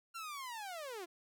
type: linear sweep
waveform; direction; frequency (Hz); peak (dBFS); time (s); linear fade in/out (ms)
sawtooth; down; 1388 to 328.3; -39; 0.14-1.06; 20
effects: none